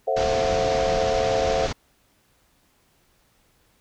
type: chord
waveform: sine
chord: F# half-diminished seventh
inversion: first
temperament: just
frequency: 444 / 532.8 / 666 / 740 Hz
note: A4 / C5 / E5 / F#5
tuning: +16 / +31 / +18 / 0 cents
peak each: -27 / -24 / -25 / -27 dBFS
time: 0.07-1.67 s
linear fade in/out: 10 ms
type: low-pass noise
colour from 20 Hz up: pink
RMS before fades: -29 dBFS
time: 0.16-1.73 s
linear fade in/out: 10 ms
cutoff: 6500 Hz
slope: 48 dB/octave
effects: pink hiss -63 dBFS RMS until 3.8 s